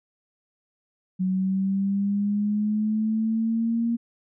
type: linear sweep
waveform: sine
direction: up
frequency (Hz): 185 to 234.3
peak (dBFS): -21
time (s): 1.19-3.97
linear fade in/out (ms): 20
effects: none